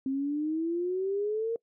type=exponential sweep; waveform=sine; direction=up; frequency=263.8 to 466.2 Hz; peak=-27 dBFS; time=0.06-1.56 s; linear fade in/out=2 ms; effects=noise-tail reverb RT60 0.1 s tail -24 dB re dry